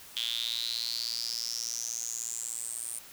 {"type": "tone with high-pass filter sweep", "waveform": "square", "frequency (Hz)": 58.27, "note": "A#1", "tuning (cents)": 0, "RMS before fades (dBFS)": -35, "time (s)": [0.16, 2.99], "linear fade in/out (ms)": 5, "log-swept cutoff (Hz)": [3300, 9200], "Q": 9.4, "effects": ["white hiss -50 dBFS RMS until 3.12 s"]}